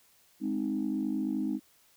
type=chord; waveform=sine; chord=Ab major; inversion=none; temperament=equal; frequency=207.7 / 261.6 / 311.1 Hz; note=Ab3 / C4 / Eb4; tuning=0 / 0 / 0 cents; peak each=-33 / -32 / -32 dBFS; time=0.4-1.6 s; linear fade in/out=50 ms; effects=tanh soft clip ceiling -21 dBFS + white hiss -64 dBFS RMS until 1.96 s